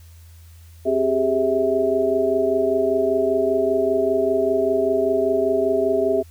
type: tone cluster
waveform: sine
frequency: 265.1 / 389.6 / 414.7 / 651 Hz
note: C4 / G4 / G#4 / E5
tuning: +23 / -11 / -3 / -22 cents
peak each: -27 / -21 / -22 / -21 dBFS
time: 0.85-6.23 s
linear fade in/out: 20 ms
effects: added 83 Hz sine -42 dBFS peak until 6.3 s + white hiss -55 dBFS RMS until 6.3 s